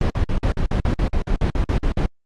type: noise bursts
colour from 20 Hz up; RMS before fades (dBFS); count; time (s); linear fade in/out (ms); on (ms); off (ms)
brown; -18; 15; 0.01-2.061; 2; 91; 49
effects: low-pass 5000 Hz 12 dB/octave + Opus 32 kbps